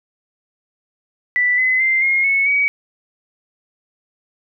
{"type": "tone with pitch steps", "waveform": "sine", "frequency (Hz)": [1975.5, 2030, 2086, 2143, 2202, 2263], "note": ["B6", "B6", "C7", "C7", "C#7", "C#7"], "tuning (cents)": [0, 47, -6, 41, -12, 35], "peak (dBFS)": -13, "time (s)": [1.36, 2.68], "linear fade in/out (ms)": 0, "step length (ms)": 220, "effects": []}